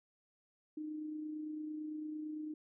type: tone with amplitude modulation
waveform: sine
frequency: 306.5 Hz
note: D#4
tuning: 26 cents flat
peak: -38 dBFS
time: 0.77-2.54 s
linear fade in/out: 5 ms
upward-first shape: sine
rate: 28.9 Hz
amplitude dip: 35%
effects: none